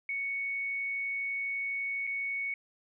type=tone with dropouts; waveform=sine; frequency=2222 Hz; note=C#7; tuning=4 cents sharp; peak=-31 dBFS; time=0.09-2.54 s; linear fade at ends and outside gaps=2 ms; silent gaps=2.069-2.073 s; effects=none